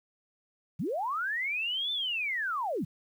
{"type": "linear two-way sweep", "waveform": "sine", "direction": "up then down", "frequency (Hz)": [120, 3571, 120], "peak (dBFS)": -29, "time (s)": [0.79, 2.85], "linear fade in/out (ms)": 10, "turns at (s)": 1.92, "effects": ["10-bit"]}